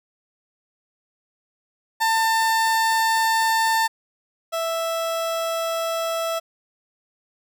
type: tone pair in turn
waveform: 30% pulse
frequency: 896 / 659.9 Hz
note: A5 / E5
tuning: +31 / +2 cents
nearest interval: perfect fourth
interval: 529 cents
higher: first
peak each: -15 / -20 dBFS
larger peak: first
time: 2-3.88 / 4.52-6.4 s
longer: neither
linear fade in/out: 20 ms
effects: none